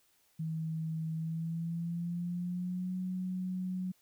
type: tone with pitch glide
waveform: sine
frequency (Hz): 160.3 to 184.14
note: E3 to F#3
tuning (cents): -48 to -8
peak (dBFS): -33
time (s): 0.39-3.92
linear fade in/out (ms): 10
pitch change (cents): +240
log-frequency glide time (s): 1.14-2.95
effects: white hiss -70 dBFS RMS until 4.01 s